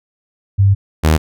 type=tone pair in turn; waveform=sine / sawtooth; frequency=98.7 / 78.34 Hz; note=G2 / D#2; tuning=+12 / +12 cents; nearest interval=major third; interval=400 cents; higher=first; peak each=-7 / -5 dBFS; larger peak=second; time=0.58-0.75 / 1.03-1.18 s; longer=first; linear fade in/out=20 ms; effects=none